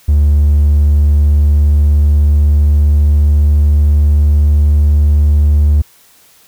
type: tone with pitch glide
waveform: triangle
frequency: 73.42 to 74.02 Hz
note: D2 to D2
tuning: 0 to +14 cents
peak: -3 dBFS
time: 0.08-5.82 s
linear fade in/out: 10 ms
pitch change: +14 cents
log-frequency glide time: 0.28-4.75 s
effects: tanh soft clip ceiling 0 dBFS + white hiss -46 dBFS RMS until 6.47 s